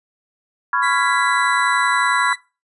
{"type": "chord", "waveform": "sine", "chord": "C# dominant seventh", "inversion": "third", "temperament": "just", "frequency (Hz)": [997.9, 1108.7, 1385.9, 1663.1], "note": ["B5", "C#6", "E#6", "G#6"], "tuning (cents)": [18, 0, -14, 2], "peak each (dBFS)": -21, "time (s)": [0.73, 2.33], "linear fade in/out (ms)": 2}
{"type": "tone", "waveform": "35% pulse", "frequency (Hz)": 1983, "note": "B6", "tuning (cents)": 7, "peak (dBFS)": -20, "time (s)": [0.82, 2.36], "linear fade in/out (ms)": 20}
{"effects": ["noise-tail reverb RT60 0.3 s tail -22 dB re dry", "resampled to 24000 Hz"]}